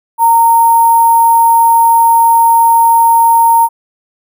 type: tone with sample-and-hold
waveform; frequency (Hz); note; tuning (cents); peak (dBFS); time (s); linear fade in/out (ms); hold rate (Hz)
sine; 923; A#5; -17; -4; 0.18-3.69; 50; 11025
effects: none